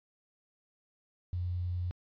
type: tone with quantisation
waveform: sine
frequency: 89 Hz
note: F2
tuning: 33 cents sharp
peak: -31 dBFS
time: 1.33-1.91 s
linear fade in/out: 0 ms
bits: 10
effects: resampled to 11025 Hz